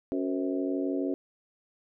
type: harmonic tone with a mistuned harmonic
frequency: 92.5 Hz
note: F#2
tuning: in tune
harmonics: 3 / 4 / 5 / 6 / 7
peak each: -29 / -33 / -38 / -38 / -40 dBFS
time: 0.12-1.14 s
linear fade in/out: 0 ms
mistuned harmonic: 6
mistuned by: -83 cents
effects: none